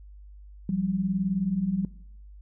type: beating tone pair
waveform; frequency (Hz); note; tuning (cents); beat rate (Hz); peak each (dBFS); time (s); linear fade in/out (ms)
sine; 174.61 / 193.61; F3 / G3; 0 / -21; 19; -29 / -26; 0.69-1.85; 2
effects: noise-tail reverb RT60 0.7 s tail -20 dB re dry + added 50 Hz sine -44 dBFS peak until 2.41 s